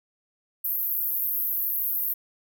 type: band-pass noise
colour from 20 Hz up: white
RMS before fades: -27 dBFS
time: 0.64-2.14 s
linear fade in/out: 10 ms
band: 12000 to 16000 Hz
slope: 96 dB/octave
effects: none